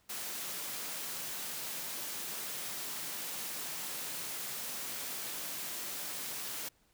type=high-pass noise; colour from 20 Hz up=white; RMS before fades=-40 dBFS; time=0.09-6.69 s; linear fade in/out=10 ms; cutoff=120 Hz; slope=96 dB/octave; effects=pink hiss -70 dBFS RMS until 6.93 s